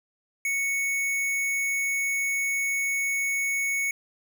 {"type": "tone", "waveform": "square", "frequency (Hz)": 2217, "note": "C#7", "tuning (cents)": 0, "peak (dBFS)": -25, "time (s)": [0.45, 3.91], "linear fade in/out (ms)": 2, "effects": []}